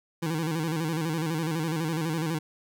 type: tone with vibrato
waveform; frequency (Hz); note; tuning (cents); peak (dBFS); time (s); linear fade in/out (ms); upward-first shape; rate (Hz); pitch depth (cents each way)
25% pulse; 160.6; E3; -45; -23; 0.22-2.39; 10; square; 12; 74
effects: none